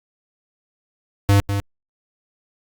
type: tone with echo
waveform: square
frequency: 100.2 Hz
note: G2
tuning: 38 cents sharp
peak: -12 dBFS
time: 1.29-1.4 s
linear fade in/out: 0 ms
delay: 200 ms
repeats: 1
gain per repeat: -8 dB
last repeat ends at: 1.6 s
effects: Opus 48 kbps